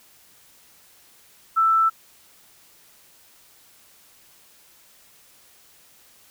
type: tone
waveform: sine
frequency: 1325 Hz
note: E6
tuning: 9 cents sharp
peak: -15 dBFS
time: 1.56-1.9 s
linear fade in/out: 20 ms
effects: white hiss -54 dBFS RMS until 6.3 s